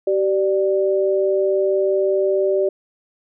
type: tone pair together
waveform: sine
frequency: 384.7 / 590.6 Hz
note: G4 / D5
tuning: -33 / +10 cents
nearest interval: perfect fifth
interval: 743 cents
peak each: -17 / -19 dBFS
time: 0.07-2.69 s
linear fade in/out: 5 ms
effects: none